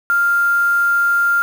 sine tone with quantisation, 1396.9 Hz, F6, in tune, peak -12 dBFS, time 0.1-1.42 s, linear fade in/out 0 ms, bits 5, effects none

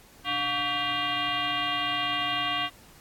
sine tone with frequency modulation, 1975.5 Hz, B6, in tune, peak -25 dBFS, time 0.24-2.7 s, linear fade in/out 50 ms, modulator 420 Hz, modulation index 3.3, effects pink hiss -54 dBFS RMS until 3 s + AAC 64 kbps

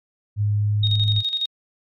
sine tone with pitch glide, 103.83 to 104.67 Hz, G#2 to G#2, 0 to +14 cents, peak -17 dBFS, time 0.36-1.23 s, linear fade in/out 50 ms, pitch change +14 cents, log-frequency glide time 0.58-0.84 s
sine tone with tremolo, 3729 Hz, A#7, in tune, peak -19 dBFS, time 0.83-1.46 s, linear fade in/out 5 ms, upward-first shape square, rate 12 Hz, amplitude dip 60%
effects MP3 96 kbps

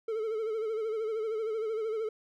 triangle tone with vibrato, 440 Hz, A4, in tune, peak -28 dBFS, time 0.08-2.09 s, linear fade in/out 5 ms, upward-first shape sine, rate 13 Hz, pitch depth 63 cents each way, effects none

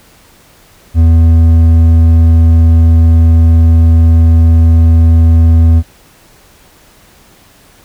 triangle tone with hard clipping, 82.1 Hz, E2, 6 cents flat, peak -4 dBFS, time 0.94-5.83 s, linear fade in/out 50 ms, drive 9 dB, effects pink hiss -43 dBFS RMS until 7.84 s

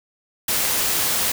white noise, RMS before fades -21 dBFS, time 0.48-1.32 s, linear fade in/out 5 ms, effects none

